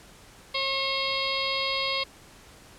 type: harmonic tone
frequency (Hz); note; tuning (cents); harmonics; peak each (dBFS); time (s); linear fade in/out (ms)
541; C#5; -42; 1 / 2 / 4 / 5 / 6 / 7 / 8 / 9; -34 / -33 / -32 / -36 / -33 / -35 / -33 / -36; 0.54-2.04; 10
effects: pink hiss -51 dBFS RMS until 2.78 s + low-pass 11000 Hz 12 dB/octave